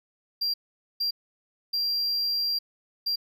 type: tone bursts at uneven times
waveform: triangle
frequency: 4747 Hz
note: D8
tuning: 18 cents sharp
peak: -23 dBFS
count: 4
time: 0.41-0.54 / 1-1.11 / 1.73-2.59 / 3.06-3.16 s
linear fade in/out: 10 ms
effects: none